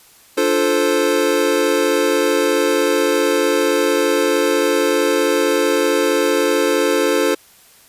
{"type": "chord", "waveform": "square", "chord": "D minor seventh", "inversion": "none", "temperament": "equal", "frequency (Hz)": [293.7, 349.2, 440, 523.3], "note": ["D4", "F4", "A4", "C5"], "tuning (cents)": [0, 0, 0, 0], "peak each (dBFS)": [-22, -21, -19, -20], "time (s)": [0.37, 7.35], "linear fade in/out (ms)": 10, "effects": ["white hiss -48 dBFS RMS until 7.88 s", "resampled to 32000 Hz"]}